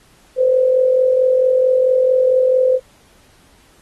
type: tone with amplitude modulation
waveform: sine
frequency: 513 Hz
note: C5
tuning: 34 cents flat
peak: -8 dBFS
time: 0.36-2.8 s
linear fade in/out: 50 ms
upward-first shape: sine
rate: 44.5 Hz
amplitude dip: 55%
effects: pink hiss -52 dBFS RMS until 3.81 s + AAC 32 kbps